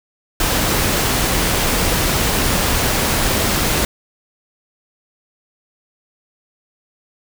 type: noise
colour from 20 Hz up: pink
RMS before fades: -17 dBFS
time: 0.4-3.85 s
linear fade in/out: 2 ms
effects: none

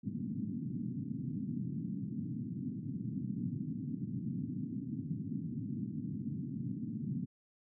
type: band-pass noise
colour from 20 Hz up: white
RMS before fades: -39 dBFS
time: 0.03-7.26 s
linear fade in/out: 20 ms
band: 110 to 270 Hz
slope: 48 dB/octave
effects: none

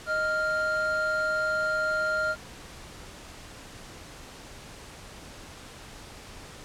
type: tone pair together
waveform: triangle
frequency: 622.2 / 1396.9 Hz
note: D#5 / F6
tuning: 0 / 0 cents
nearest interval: octave + major second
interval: 1400 cents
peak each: -28 / -24 dBFS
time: 0.06-2.36 s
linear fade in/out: 50 ms
effects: pink hiss -45 dBFS RMS until 6.64 s + low-pass 9000 Hz 12 dB/octave

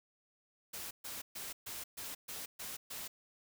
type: noise bursts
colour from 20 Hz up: white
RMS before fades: -44 dBFS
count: 8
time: 0.73-3.08 s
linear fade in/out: 10 ms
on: 180 ms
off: 130 ms
effects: none

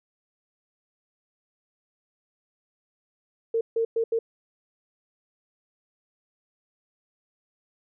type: tone bursts at uneven times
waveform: sine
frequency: 455.7 Hz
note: A#4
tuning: 39 cents flat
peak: -21 dBFS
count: 4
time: 3.54-3.61 / 3.76-3.85 / 3.96-4.04 / 4.12-4.19 s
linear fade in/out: 5 ms
effects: none

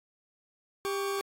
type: tone pair together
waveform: 40% pulse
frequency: 396.3 / 1124 Hz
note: G4 / C#6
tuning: +19 / +24 cents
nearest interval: octave + tritone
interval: 1805 cents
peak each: -30 / -35 dBFS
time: 0.85-1.21 s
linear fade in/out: 0 ms
effects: AAC 48 kbps

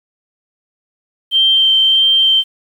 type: tone with vibrato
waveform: sine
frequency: 3136 Hz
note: G7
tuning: in tune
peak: -8 dBFS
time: 1.31-2.44 s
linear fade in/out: 50 ms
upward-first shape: sine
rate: 1.6 Hz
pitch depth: 8 cents each way
effects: 7-bit

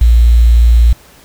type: tone with quantisation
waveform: sine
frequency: 58.3 Hz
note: A#1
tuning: 1 cent sharp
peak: -3 dBFS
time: 0.01-0.93 s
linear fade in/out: 5 ms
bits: 5
effects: pink hiss -42 dBFS RMS until 1.24 s

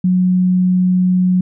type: tone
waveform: sine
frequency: 182.7 Hz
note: F#3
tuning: 22 cents flat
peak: -10 dBFS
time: 0.04-1.41 s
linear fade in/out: 5 ms
effects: none

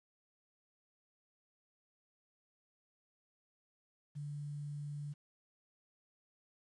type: tone with quantisation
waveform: sine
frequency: 145.9 Hz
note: D3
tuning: 11 cents flat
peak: -40 dBFS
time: 4.15-5.14 s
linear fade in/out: 20 ms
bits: 11
effects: resampled to 24000 Hz

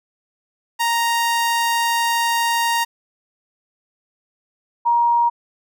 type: tone pair in turn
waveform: sawtooth / sine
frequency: 932.3 / 944.8 Hz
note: A#5 / A#5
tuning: 0 / +23 cents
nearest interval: unison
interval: 23 cents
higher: second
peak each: -13 dBFS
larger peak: neither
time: 0.79-2.85 / 4.85-5.3 s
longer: first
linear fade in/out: 20 ms
effects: none

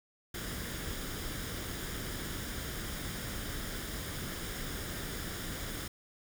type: noise with comb filter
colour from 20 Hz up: pink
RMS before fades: -39 dBFS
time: 0.34-5.88 s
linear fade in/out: 5 ms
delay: 0.58 ms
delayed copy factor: +0.5
effects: none

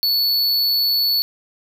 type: tone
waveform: square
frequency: 4435 Hz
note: C#8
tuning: in tune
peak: -16 dBFS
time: 0.03-1.22 s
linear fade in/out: 0 ms
effects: none

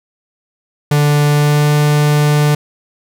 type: tone with pitch glide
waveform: 45% pulse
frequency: 146.83 to 148.28 Hz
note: D3 to D3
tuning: 0 to +17 cents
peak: -9 dBFS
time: 0.91-2.55 s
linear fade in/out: 5 ms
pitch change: +17 cents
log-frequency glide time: 1.32-1.71 s
effects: none

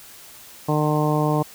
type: harmonic tone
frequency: 151.3 Hz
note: D#3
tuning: 48 cents flat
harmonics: 1 / 2 / 3 / 4 / 5 / 6 / 7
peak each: -21 / -24 / -26 / -27 / -28 / -29 / -29 dBFS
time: 0.68-1.43 s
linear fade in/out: 10 ms
effects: white hiss -44 dBFS RMS until 1.54 s

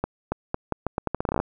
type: accelerating click train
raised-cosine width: 1 ms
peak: -10 dBFS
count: 17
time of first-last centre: 0.04-1.401 s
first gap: 280 ms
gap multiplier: 0.8
effects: none

